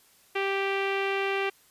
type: tone with low-pass filter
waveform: sawtooth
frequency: 392 Hz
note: G4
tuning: in tune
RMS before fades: -28 dBFS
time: 0.35-1.5 s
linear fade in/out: 10 ms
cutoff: 2600 Hz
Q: 3.3
effects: white hiss -60 dBFS RMS until 1.7 s + resampled to 32000 Hz